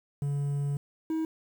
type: tone pair in turn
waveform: triangle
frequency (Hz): 142.4 / 319.7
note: C#3 / D#4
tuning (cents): +47 / +47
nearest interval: octave + major second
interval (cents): 1400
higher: second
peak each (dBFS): -25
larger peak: neither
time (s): 0.22-0.77 / 1.1-1.25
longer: first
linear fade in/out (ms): 2
effects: 9-bit